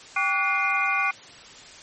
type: tone cluster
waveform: sine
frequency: 788 / 1143 / 1461 / 2101 / 2441 Hz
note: G5 / D6 / F#6 / C7 / D#7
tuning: +9 / -47 / -22 / +7 / -34 cents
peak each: -30 / -27 / -28 / -27 / -25 dBFS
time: 0.16-1.11 s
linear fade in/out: 5 ms
effects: white hiss -45 dBFS RMS until 1.82 s + MP3 32 kbps